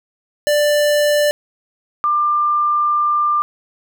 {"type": "tone pair in turn", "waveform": ["square", "sine"], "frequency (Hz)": [590, 1192.3], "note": ["D5", "D6"], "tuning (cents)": [8, 26], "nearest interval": "octave", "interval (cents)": 1218, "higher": "second", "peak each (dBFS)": [-13, -13], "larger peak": "neither", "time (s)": [[0.47, 1.31], [2.04, 3.42]], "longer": "second", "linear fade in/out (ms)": 0, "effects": []}